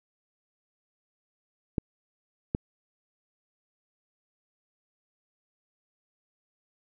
clicks, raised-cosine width 3 ms, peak -13 dBFS, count 2, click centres 1.782 / 2.549 s, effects none

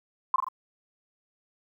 sine tone with echo, 1049 Hz, C6, 4 cents sharp, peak -18 dBFS, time 0.34-0.36 s, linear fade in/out 2 ms, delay 42 ms, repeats 3, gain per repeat -4 dB, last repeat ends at 0.486 s, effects 10-bit

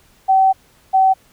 sine tone pair in turn, 766 / 763.3 Hz, G5 / G5, -40 / -46 cents, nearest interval unison, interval 6 cents, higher first, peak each -9 dBFS, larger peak neither, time 0.28-0.53 / 0.93-1.14 s, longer first, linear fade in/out 20 ms, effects pink hiss -53 dBFS RMS until 1.32 s

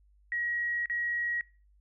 sine tone with dropouts, 1903 Hz, A#6, 35 cents sharp, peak -29 dBFS, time 0.32-1.41 s, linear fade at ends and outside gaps 1 ms, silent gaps 0.858-0.898 s, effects noise-tail reverb RT60 0.4 s tail -25 dB re dry + added 50 Hz sine -60 dBFS peak until 1.8 s

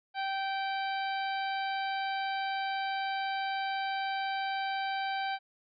harmonic tone, 778 Hz, G5, 13 cents flat, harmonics 1 / 2 / 3 / 4 / 5 / 6, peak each -32 / -38 / -42 / -44 / -46 / -48 dBFS, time 0.14-5.39 s, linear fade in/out 50 ms, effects none

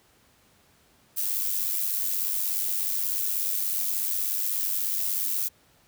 violet noise with amplitude modulation, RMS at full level -25 dBFS, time 1.16-5.49 s, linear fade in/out 20 ms, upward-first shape sine, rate 96.6 Hz, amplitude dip 55%, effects pink hiss -61 dBFS RMS until 5.87 s + high-pass 60 Hz 12 dB/octave

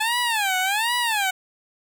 15% pulse tone with vibrato, 850 Hz, G#5, 40 cents sharp, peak -14 dBFS, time 0-1.31 s, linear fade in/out 10 ms, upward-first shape sine, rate 1.3 Hz, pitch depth 240 cents each way, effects none

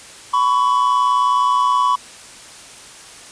triangle tone pair together, 1000 / 1120.3 Hz, B5 / C#6, +21 / +18 cents, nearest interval major second, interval 197 cents, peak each -14 dBFS, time 0.33-1.96 s, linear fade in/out 10 ms, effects white hiss -39 dBFS RMS until 3.31 s + resampled to 22050 Hz

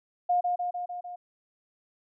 sine tone with echo, 712 Hz, F5, 33 cents sharp, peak -21 dBFS, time 0.29-0.41 s, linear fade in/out 10 ms, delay 150 ms, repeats 5, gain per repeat -3 dB, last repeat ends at 1.16 s, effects none

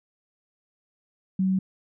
sine tone, 189 Hz, F#3, 37 cents sharp, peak -20 dBFS, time 1.39-1.59 s, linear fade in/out 5 ms, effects none

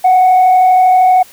sine tone with frequency modulation, 740 Hz, F#5, in tune, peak -3 dBFS, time 0.04-1.23 s, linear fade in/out 10 ms, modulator 32.7 Hz, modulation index 0.37, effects tanh soft clip ceiling -3 dBFS + white hiss -40 dBFS RMS until 1.32 s

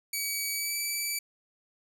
10% pulse tone with pitch glide, 2273 to 2311 Hz, C#7 to D7, +43 to -28 cents, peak -21 dBFS, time 0.13-1.19 s, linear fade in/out 5 ms, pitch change +29 cents, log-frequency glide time 0.53-0.75 s, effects none

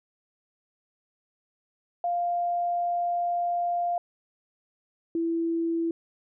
sine tone pair in turn, 698.5 / 332.3 Hz, F5 / E4, 0 / +14 cents, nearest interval octave + minor second, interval 1286 cents, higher first, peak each -24 dBFS, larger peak neither, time 2.04-3.98 / 5.15-5.91 s, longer first, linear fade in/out 2 ms, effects none

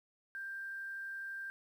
sine tone with quantisation, 1583 Hz, G6, 17 cents sharp, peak -40 dBFS, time 0.35-1.5 s, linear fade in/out 0 ms, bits 11, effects none

